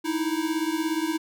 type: beating tone pair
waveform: square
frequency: 311.1 / 328.1 Hz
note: D#4 / E4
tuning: 0 / -8 cents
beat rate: 17 Hz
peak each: -28 dBFS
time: 0.04-1.18 s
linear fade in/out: 20 ms
effects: none